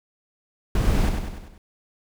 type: noise with echo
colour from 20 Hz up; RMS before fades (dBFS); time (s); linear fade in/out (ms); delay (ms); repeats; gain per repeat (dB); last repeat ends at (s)
brown; -21; 0.75-1.09; 2; 98; 5; -5; 1.58
effects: none